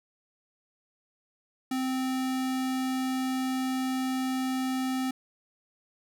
square tone, 260 Hz, C4, 11 cents flat, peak -28 dBFS, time 1.71-5.11 s, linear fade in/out 5 ms, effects none

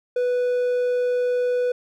triangle tone, 493.9 Hz, B4, in tune, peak -17 dBFS, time 0.16-1.72 s, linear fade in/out 5 ms, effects none

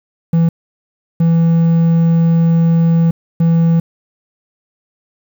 triangle tone bursts at uneven times, 166.1 Hz, E3, 13 cents sharp, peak -6 dBFS, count 3, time 0.33-0.49 / 1.2-3.11 / 3.4-3.8 s, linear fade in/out 5 ms, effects 7-bit

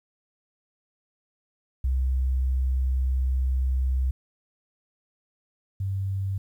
sine tone pair in turn, 64.7 / 96.94 Hz, C2 / G2, -19 / -19 cents, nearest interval perfect fifth, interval 700 cents, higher second, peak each -21 / -25 dBFS, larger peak first, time 1.84-4.11 / 5.8-6.38 s, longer first, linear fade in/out 5 ms, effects 10-bit

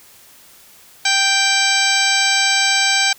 harmonic tone, 784 Hz, G5, in tune, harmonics 1 / 2 / 3 / 4 / 5 / 6 / 7 / 8 / 10, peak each -23 / -20 / -19 / -23 / -22 / -23 / -24 / -24 / -24 dBFS, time 1.05-3.13 s, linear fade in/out 5 ms, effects white hiss -46 dBFS RMS until 3.18 s

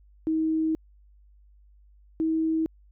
sine tone pair in turn, 317.8 / 320.6 Hz, D#4 / E4, +37 / -48 cents, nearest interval unison, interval 15 cents, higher second, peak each -22 dBFS, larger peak neither, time 0.27-0.75 / 2.2-2.66 s, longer first, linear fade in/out 0 ms, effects added 50 Hz sine -53 dBFS peak until 2.91 s

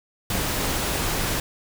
pink noise, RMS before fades -25 dBFS, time 0.3-1.4 s, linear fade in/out 2 ms, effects none

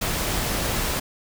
pink noise, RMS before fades -25 dBFS, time 0.01-1 s, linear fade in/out 10 ms, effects none

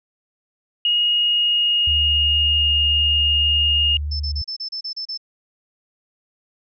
sine tone with pitch glide, 2873 to 2843 Hz, F7 to F7, +48 to +30 cents, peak -15 dBFS, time 0.85-3.97 s, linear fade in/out 2 ms, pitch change -18 cents, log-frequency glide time 1.1-2.73 s
sine tone with vibrato, 73.42 Hz, D2, in tune, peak -22 dBFS, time 1.87-4.42 s, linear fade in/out 5 ms, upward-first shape triangle, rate 1.9 Hz, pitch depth 17 cents each way
sine tone bursts, 5274 Hz, E8, in tune, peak -25 dBFS, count 9, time 4.11-5.176 s, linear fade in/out 10 ms, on 90 ms, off 32 ms
effects none

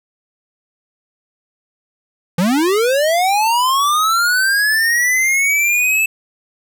square linear sweep, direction up, 161.9 to 2637 Hz, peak -13 dBFS, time 2.38-6.06 s, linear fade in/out 5 ms, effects none

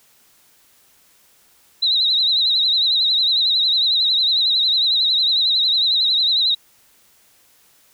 sine tone with vibrato, 3900 Hz, B7, 23 cents flat, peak -14 dBFS, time 1.82-6.55 s, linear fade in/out 10 ms, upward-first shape triangle, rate 11 Hz, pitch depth 110 cents each way, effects white hiss -55 dBFS RMS until 7.93 s

